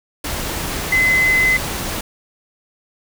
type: tone in noise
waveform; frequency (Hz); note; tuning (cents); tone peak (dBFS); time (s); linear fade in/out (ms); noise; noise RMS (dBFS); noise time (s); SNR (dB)
sine; 2039; C7; -45; -12; 0.92-1.57; 5; pink; -24; 0.24-2.01; +9
effects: none